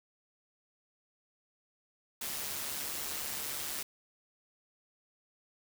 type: noise with amplitude modulation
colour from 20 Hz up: white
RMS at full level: -36 dBFS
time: 2.21-3.83 s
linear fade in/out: 5 ms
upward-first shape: sine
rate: 144 Hz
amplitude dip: 45%
effects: none